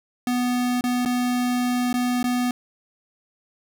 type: tone with dropouts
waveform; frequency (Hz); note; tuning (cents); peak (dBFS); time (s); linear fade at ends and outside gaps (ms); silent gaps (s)
square; 246.9; B3; 0; -21; 0.27-2.51; 2; 0.81-0.839 / 1.051-1.058 / 1.929-1.94 / 2.229-2.241
effects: none